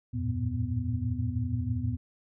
sine tone cluster, 82.1 / 94.2 / 111.2 / 117.5 / 248.4 Hz, E2 / F#2 / A2 / A#2 / B3, -6 / +32 / +19 / +14 / +10 cents, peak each -35 / -34 / -35 / -32 / -35 dBFS, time 0.13-1.97 s, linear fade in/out 20 ms, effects none

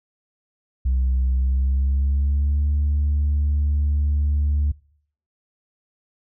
sine tone with pitch glide, 64.3 to 73.01 Hz, C2 to D2, -30 to -10 cents, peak -15 dBFS, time 0.85-4.72 s, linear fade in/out 10 ms, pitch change +220 cents, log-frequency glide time 1.35-2.65 s, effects noise-tail reverb RT60 0.6 s tail -25 dB re dry + tanh soft clip ceiling -15 dBFS

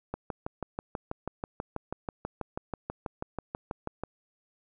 click train, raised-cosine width 1 ms, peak -19 dBFS, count 25, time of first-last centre 0.14-4.036 s, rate 6.16 Hz, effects none

